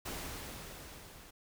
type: noise with level ramp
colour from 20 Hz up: pink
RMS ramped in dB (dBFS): -40 to -55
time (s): 0.05-1.31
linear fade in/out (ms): 10
effects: none